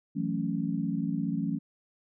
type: chord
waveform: sine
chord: F# minor seventh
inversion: third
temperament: equal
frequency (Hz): 164.81 / 185 / 220 / 277.2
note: E3 / F#3 / A3 / C#4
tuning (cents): 0 / 0 / 0 / 0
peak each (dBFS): -33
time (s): 0.15-1.59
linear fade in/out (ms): 20
effects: none